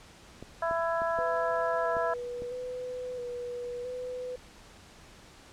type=clicks; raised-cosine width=2 ms; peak=-28 dBFS; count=6; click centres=0.426 / 0.711 / 1.019 / 1.189 / 1.968 / 2.421 s
type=harmonic tone; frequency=333 Hz; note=E4; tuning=18 cents sharp; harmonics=2 / 3 / 4 / 5; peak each=-29 / -33 / -35 / -37 dBFS; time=0.62-2.14 s; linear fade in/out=5 ms
type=tone with vibrato; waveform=sine; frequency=493.9 Hz; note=B4; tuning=in tune; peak=-34 dBFS; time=1.18-4.36 s; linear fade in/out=5 ms; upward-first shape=square; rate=0.75 Hz; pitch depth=24 cents each way
effects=pink hiss -53 dBFS RMS until 5.52 s + low-pass 8000 Hz 12 dB/octave